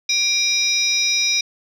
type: tone cluster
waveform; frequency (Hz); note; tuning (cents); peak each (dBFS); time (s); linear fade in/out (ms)
sine; 2387 / 3815 / 5080 / 5730; D7 / A#7 / D#8 / F8; +28 / +39 / +35 / +44; -21; 0.09-1.41; 5
effects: tanh soft clip ceiling -8 dBFS